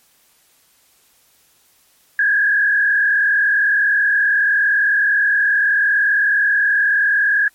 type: tone with frequency modulation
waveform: sine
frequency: 1650 Hz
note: G#6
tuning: 12 cents flat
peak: -12 dBFS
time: 2.19-7.48 s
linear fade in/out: 2 ms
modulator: 39.2 Hz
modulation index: 1.5
effects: white hiss -56 dBFS RMS until 7.54 s + MP3 64 kbps